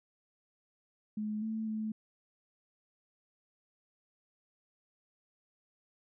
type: tone with pitch steps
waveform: sine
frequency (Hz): 212.8 / 220.5 / 217.3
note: G#3 / A3 / A3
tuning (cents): +42 / +4 / -21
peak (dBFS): -33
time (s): 1.17-1.92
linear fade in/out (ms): 5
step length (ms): 250
effects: none